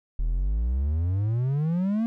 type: exponential sweep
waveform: triangle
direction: up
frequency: 37.33 to 234.5 Hz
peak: -20 dBFS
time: 0.19-2.06 s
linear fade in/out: 0 ms
effects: none